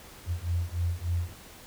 sine beating tone pair, 84.7 / 88.1 Hz, E2 / F2, +48 / +16 cents, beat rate 3.4 Hz, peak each -30 dBFS, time 0.26-1.34 s, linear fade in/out 50 ms, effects pink hiss -49 dBFS RMS until 1.66 s

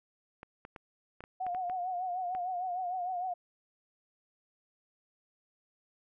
clicks, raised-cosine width 0.5 ms, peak -30 dBFS, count 9, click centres 0.431 / 0.651 / 0.762 / 1.206 / 1.239 / 1.466 / 1.548 / 1.698 / 2.35 s
sine tone with vibrato, 727 Hz, F#5, 31 cents flat, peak -32 dBFS, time 1.4-3.34 s, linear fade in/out 10 ms, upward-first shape triangle, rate 6.6 Hz, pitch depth 78 cents each way
effects none

